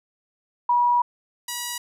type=tone pair in turn; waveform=sine / 5% pulse; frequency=967 / 967 Hz; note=B5 / B5; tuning=-37 / -37 cents; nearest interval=unison; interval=0 cents; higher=neither; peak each=-16 dBFS; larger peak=neither; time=0.69-1.02 / 1.48-1.78 s; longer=first; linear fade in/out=5 ms; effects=none